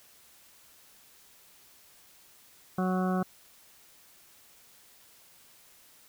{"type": "harmonic tone", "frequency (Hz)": 185, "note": "F#3", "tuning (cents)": 0, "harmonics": [1, 2, 3, 4, 6, 7, 8], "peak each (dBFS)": [-27, -35, -38, -35, -39, -40, -43], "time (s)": [2.78, 3.23], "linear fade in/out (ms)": 5, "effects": ["white hiss -58 dBFS RMS until 6.08 s"]}